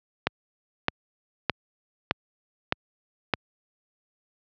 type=click train; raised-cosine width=0.3 ms; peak=-4 dBFS; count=6; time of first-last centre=0.27-3.337 s; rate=1.63 Hz; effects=high-pass 80 Hz 12 dB/octave + low-pass 4000 Hz 12 dB/octave